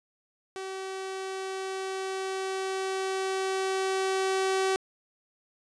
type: tone with level ramp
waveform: sawtooth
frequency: 381.9 Hz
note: G4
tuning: 45 cents flat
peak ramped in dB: -31 to -20 dBFS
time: 0.56-4.76 s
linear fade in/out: 0 ms
effects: resampled to 22050 Hz